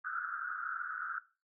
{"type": "band-pass noise", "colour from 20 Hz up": "white", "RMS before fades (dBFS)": -39, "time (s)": [0.04, 1.19], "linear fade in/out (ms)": 10, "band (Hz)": [1300, 1500], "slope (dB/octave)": 96, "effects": ["noise-tail reverb RT60 0.3 s tail -17 dB re dry"]}